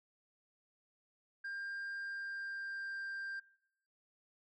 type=tone with pitch glide; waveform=sine; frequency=1598 to 1585.1 Hz; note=G6 to G6; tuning=+33 to +19 cents; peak=-37 dBFS; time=1.44-3.4 s; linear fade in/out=10 ms; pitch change=-14 cents; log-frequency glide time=1.92-2.99 s; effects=noise-tail reverb RT60 0.7 s tail -23 dB re dry + tanh soft clip ceiling -39 dBFS